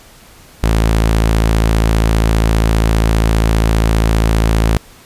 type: tone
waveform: sawtooth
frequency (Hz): 55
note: A1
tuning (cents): 0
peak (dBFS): -6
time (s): 0.63-4.77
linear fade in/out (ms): 0
effects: pink hiss -42 dBFS RMS until 5.05 s + resampled to 32000 Hz